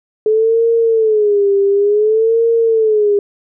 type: tone with vibrato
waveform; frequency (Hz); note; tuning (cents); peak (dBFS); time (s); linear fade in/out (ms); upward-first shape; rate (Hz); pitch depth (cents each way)
sine; 427.7; A4; -49; -9; 0.26-3.19; 2; sine; 0.56; 130
effects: none